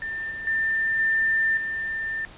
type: tone with level steps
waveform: sine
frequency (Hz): 1791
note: A6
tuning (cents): +30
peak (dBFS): -28 / -31 / -21 / -19 / -26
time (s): 0.02-2.25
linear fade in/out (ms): 0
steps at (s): 0.31 / 0.47 / 0.99 / 1.57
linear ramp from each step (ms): 2
effects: pink hiss -46 dBFS RMS until 2.37 s + resampled to 8000 Hz